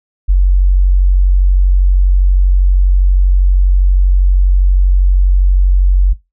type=tone; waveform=sine; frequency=46.25 Hz; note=F#1; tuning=in tune; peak=-5 dBFS; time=0.28-6.14 s; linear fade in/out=20 ms; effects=noise-tail reverb RT60 0.2 s tail -19 dB re dry